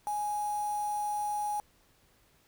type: tone with quantisation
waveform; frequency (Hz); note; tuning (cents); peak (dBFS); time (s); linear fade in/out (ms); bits
sine; 834; G#5; +7; -30; 0.07-1.6; 0; 7
effects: pink hiss -66 dBFS RMS until 2.47 s